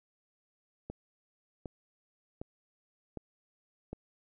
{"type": "click train", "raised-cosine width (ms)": 2, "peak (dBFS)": -26, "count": 5, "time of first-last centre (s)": [0.9, 3.93], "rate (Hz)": 1.32, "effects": []}